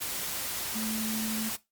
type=tone in noise; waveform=sine; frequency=220 Hz; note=A3; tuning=in tune; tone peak=-32 dBFS; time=0.74-1.5 s; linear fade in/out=20 ms; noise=white; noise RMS=-34 dBFS; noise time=0-1.57 s; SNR=-1 dB; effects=noise-tail reverb RT60 0.2 s tail -18 dB re dry + Opus 48 kbps